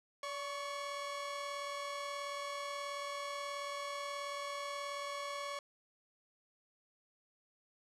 sawtooth tone pair together, 573.6 / 1108.7 Hz, D5 / C#6, -41 / 0 cents, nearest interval major seventh, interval 1141 cents, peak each -39 / -38 dBFS, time 0.23-5.59 s, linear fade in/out 2 ms, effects low-pass 8000 Hz 12 dB/octave

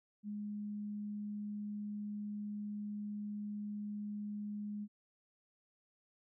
sine tone, 207.7 Hz, G#3, in tune, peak -39 dBFS, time 0.23-4.88 s, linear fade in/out 50 ms, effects none

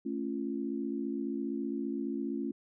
sine chord, A augmented, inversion none, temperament just, 220 / 275 / 343.8 Hz, A3 / C#4 / E#4, 0 / -14 / -27 cents, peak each -37 / -35 / -38 dBFS, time 0.05-2.52 s, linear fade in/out 10 ms, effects none

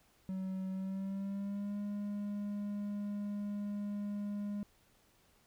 triangle tone with pitch glide, 188.9 to 204.8 Hz, F#3 to G#3, +36 to -24 cents, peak -34 dBFS, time 0.29-4.63 s, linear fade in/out 0 ms, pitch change +140 cents, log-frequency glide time 0.71-1.78 s, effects pink hiss -69 dBFS RMS until 5.46 s

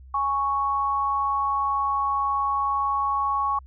sine tone pair together, 830.6 / 1108.7 Hz, G#5 / C#6, 0 / 0 cents, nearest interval perfect fourth, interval 500 cents, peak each -28 / -22 dBFS, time 0.14-3.59 s, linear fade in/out 5 ms, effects added 65 Hz sine -43 dBFS peak until 3.66 s

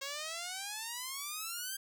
5% pulse exponential sweep, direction up, 540 to 1602 Hz, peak -27 dBFS, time 0.01-1.77 s, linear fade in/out 10 ms, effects none

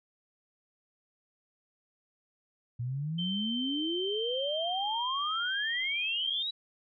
sine exponential sweep, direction up, 116.54 to 3951 Hz, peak -31 dBFS, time 2.79-6.51 s, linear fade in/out 10 ms
sine tone with pitch glide, 3108 to 3194 Hz, G7 to G7, -16 to +32 cents, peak -33 dBFS, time 3.18-6.43 s, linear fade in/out 10 ms, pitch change +48 cents, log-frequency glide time 3.93-5.14 s
effects none

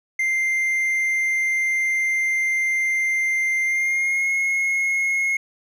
triangle tone with pitch glide, 2093 to 2163 Hz, C7 to C#7, 0 to -43 cents, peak -17 dBFS, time 0.19-5.37 s, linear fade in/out 5 ms, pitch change +57 cents, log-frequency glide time 3.64-4.3 s, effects none

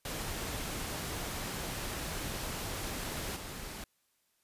pink noise with level steps, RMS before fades -38 / -43 dBFS, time 0.05-3.84 s, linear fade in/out 2 ms, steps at 3.36 s, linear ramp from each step 2 ms, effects white hiss -75 dBFS RMS until 4.43 s + resampled to 32000 Hz

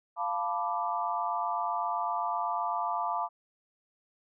sine chord, B half-diminished seventh, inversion second, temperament equal, 698.5 / 880 / 987.8 / 1174.7 Hz, F5 / A5 / B5 / D6, 0 / 0 / 0 / 0 cents, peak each -34 dBFS, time 0.16-3.29 s, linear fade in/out 50 ms, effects none

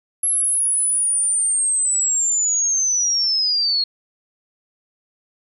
sine linear sweep, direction down, 11180 to 4270 Hz, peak -16 dBFS, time 0.23-3.84 s, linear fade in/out 5 ms, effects none

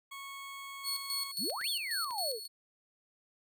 20% pulse tone, 1102 Hz, C#6, 11 cents flat, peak -38 dBFS, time 0.11-1.32 s, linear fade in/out 10 ms
sawtooth tone with tremolo, 4384 Hz, C#8, 20 cents flat, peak -30 dBFS, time 0.83-2.48 s, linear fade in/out 50 ms, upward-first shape square, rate 3.7 Hz, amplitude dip 65%
sine exponential two-way sweep, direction up then down, 147.4 to 3690 to 404.1 Hz, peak -36 dBFS, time 1.38-2.4 s, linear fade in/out 50 ms, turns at 1.69 s
clicks, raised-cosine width 0.2 ms, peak -31 dBFS, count 3, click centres 1.499 / 1.613 / 2.108 s
effects none

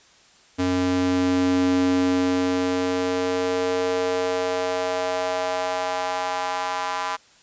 square tone with high-pass filter sweep, 91.1 Hz, F#2, 26 cents flat, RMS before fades -23 dBFS, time 0.58-7.17 s, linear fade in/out 20 ms, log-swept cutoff 200 to 980 Hz, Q 2.8, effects white hiss -54 dBFS RMS until 7.42 s + resampled to 16000 Hz

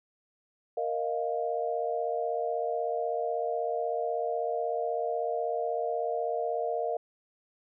sine chord, Bb suspended fourth, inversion none, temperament equal, 466.2 / 622.3 / 698.5 Hz, Bb4 / Eb5 / F5, 0 / 0 / 0 cents, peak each -32 / -33 / -32 dBFS, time 0.77-6.97 s, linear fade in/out 5 ms, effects none

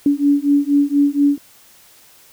sine beating tone pair, 283.6 / 287.8 Hz, C#4 / D4, +40 / -35 cents, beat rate 4.2 Hz, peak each -15 dBFS, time 0.06-1.38 s, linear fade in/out 2 ms, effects white hiss -48 dBFS RMS until 2.32 s

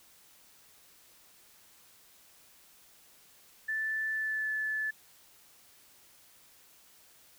sine tone with pitch glide, 1758 to 1735.8 Hz, A6 to A6, -2 to -24 cents, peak -30 dBFS, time 3.68-4.91 s, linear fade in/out 10 ms, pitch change -22 cents, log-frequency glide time 4.11-4.5 s, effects white hiss -60 dBFS RMS until 7.38 s

